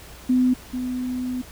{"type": "tone pair in turn", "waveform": "sine", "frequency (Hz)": [252.9, 251.8], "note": ["B3", "B3"], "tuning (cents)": [41, 34], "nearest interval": "unison", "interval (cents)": 7, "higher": "first", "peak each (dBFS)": [-15, -24], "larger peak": "first", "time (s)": [[0.29, 0.54], [0.73, 1.42]], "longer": "second", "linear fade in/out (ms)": 10, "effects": ["added 60 Hz sine -46 dBFS peak until 1.51 s", "pink hiss -44 dBFS RMS until 1.51 s"]}